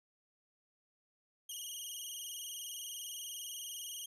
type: tone with vibrato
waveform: 15% pulse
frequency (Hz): 3056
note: G7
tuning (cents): -45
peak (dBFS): -35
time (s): 1.49-4.06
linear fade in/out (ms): 5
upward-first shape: square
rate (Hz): 20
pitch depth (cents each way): 80
effects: resampled to 32000 Hz